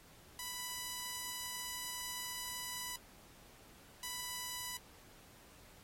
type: tone bursts at uneven times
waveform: 5% pulse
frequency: 990 Hz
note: B5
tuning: 4 cents sharp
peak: -29 dBFS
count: 2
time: 0.39-2.96 / 4.03-4.77 s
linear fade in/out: 2 ms
effects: pink hiss -61 dBFS RMS until 5.83 s + AAC 48 kbps